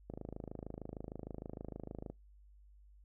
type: click train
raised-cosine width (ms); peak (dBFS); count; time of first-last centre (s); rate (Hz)
2; -30; 54; 0.1-2.1; 26.5
effects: noise-tail reverb RT60 0.2 s tail -25 dB re dry + added 50 Hz sine -58 dBFS peak until 3.04 s